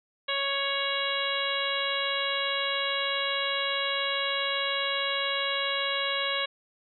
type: harmonic tone with a mistuned harmonic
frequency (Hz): 554.4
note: C#5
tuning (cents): 0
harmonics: 1 / 2 / 3 / 4 / 5 / 6 / 7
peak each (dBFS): -34 / -34 / -34 / -34 / -34 / -34 / -34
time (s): 0.28-6.46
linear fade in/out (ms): 10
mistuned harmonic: 5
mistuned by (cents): +33
effects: none